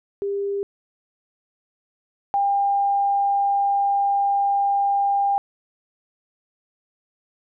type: tone pair in turn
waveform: sine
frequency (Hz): 400 / 800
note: G4 / G5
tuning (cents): +35 / +35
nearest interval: octave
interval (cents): 1200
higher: second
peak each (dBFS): -22 / -17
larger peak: second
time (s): 0.22-0.63 / 2.34-5.38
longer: second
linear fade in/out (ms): 0
effects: none